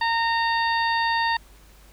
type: harmonic tone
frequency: 920 Hz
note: A#5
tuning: 23 cents flat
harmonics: 1 / 2 / 3 / 4 / 5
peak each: -22 / -25 / -34 / -33 / -33 dBFS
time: 0.01-1.37 s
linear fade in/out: 5 ms
effects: added 50 Hz sine -49 dBFS peak until 1.92 s + pink hiss -54 dBFS RMS until 1.92 s